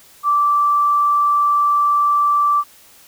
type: tone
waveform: sine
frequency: 1167 Hz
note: D6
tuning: 11 cents flat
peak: -12 dBFS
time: 0.23-2.64 s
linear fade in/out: 50 ms
effects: white hiss -47 dBFS RMS until 3.07 s